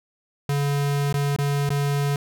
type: tone with dropouts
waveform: square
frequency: 142.4 Hz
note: C#3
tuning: 47 cents sharp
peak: -21 dBFS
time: 0.49-2.16 s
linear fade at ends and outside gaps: 2 ms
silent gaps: 1.127-1.141 / 1.363-1.386 / 1.692-1.703 s
effects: none